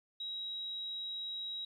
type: tone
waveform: sine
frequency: 3839 Hz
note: B7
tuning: 50 cents flat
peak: -38 dBFS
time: 0.2-1.65 s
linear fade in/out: 5 ms
effects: 12-bit